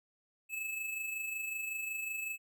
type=tone with amplitude modulation; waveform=square; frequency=2604 Hz; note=E7; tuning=22 cents flat; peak=-35 dBFS; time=0.49-2.38 s; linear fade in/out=50 ms; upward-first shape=sine; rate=25.4 Hz; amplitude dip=45%; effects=none